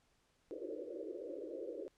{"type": "band-pass noise", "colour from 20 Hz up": "white", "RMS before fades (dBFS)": -45, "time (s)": [0.51, 1.88], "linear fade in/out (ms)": 0, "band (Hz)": [300, 560], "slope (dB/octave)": 96, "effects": ["pink hiss -75 dBFS RMS until 1.97 s", "low-pass 9000 Hz 12 dB/octave"]}